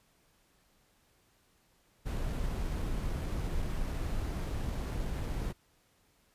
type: noise with sample-and-hold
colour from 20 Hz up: brown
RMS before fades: -34 dBFS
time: 2.05-5.53 s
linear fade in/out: 20 ms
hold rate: 11025 Hz
effects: pink hiss -69 dBFS RMS until 6.34 s + resampled to 32000 Hz